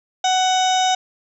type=harmonic tone; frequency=745 Hz; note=F#5; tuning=12 cents sharp; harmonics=1 / 2 / 3 / 4 / 5 / 7 / 8 / 9 / 10; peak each=-16 / -29 / -32 / -27 / -24 / -34 / -28 / -35 / -37 dBFS; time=0.24-0.95 s; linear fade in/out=5 ms; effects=none